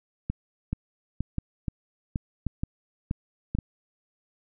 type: two click trains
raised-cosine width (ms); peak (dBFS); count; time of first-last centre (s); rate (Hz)
5; -15 / -15; 7 / 4; 0.73-3.587 / 0.3-3.55; 2.1 / 0.923
effects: none